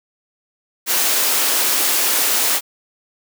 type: high-pass noise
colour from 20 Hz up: white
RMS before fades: -17 dBFS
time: 0.86-2.61 s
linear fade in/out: 50 ms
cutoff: 280 Hz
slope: 24 dB/octave
effects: none